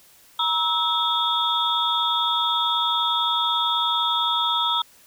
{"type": "tone cluster", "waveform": "sine", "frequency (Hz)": [948, 1304, 3340, 3609], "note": ["A#5", "E6", "G#7", "A7"], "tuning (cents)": [29, -19, 9, 43], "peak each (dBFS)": -25, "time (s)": [0.39, 4.82], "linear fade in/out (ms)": 5, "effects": ["white hiss -53 dBFS RMS until 5.06 s"]}